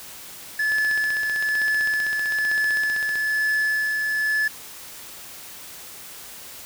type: tone with tremolo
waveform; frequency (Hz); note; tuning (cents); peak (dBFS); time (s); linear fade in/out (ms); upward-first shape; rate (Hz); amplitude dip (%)
triangle; 1726; A6; -34; -17; 0.59-4.48; 5; sine; 1.1; 30
type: click train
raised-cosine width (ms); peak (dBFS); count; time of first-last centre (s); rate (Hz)
0.2; -17; 39; 0.72-3.156; 15.6
effects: white hiss -40 dBFS RMS until 6.65 s